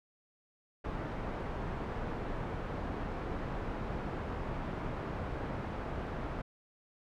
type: low-pass noise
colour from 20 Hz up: pink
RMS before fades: -38 dBFS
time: 0.84-6.42 s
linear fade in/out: 10 ms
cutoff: 1300 Hz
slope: 12 dB/octave
effects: none